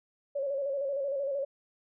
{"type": "tone with vibrato", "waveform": "sine", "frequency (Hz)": 554.4, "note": "C#5", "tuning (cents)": 0, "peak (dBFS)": -29, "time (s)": [0.35, 1.45], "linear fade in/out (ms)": 10, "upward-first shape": "square", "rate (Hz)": 13, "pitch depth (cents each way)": 49, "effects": []}